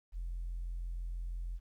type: tone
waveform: sine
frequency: 43.06 Hz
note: F1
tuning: 24 cents flat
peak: -35 dBFS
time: 0.12-1.6 s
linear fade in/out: 50 ms
effects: tanh soft clip ceiling -33 dBFS + 12-bit